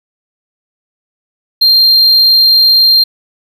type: tone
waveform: triangle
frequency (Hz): 4186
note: C8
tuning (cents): 0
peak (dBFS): -3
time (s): 1.61-3.04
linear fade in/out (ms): 10
effects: none